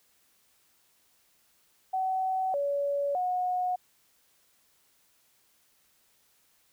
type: tone with pitch steps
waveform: sine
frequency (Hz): 755 / 567 / 728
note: F#5 / C#5 / F#5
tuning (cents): +35 / +39 / -28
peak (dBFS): -26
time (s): 1.93-3.76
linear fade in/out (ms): 10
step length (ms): 610
effects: white hiss -67 dBFS RMS until 6.72 s